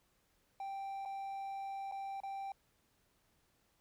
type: tone with dropouts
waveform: triangle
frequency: 784 Hz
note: G5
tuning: in tune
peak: -38 dBFS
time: 0.6-2.52 s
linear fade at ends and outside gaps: 2 ms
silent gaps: 1.052-1.057 / 1.914-1.921 / 2.203-2.234 s
effects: pink hiss -75 dBFS RMS until 3.8 s